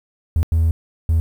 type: tone bursts at uneven times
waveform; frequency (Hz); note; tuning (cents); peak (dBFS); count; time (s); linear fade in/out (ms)
triangle; 81.6; E2; -17; -10; 3; 0.36-0.43 / 0.52-0.71 / 1.09-1.2; 0
effects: tanh soft clip ceiling -8 dBFS + 8-bit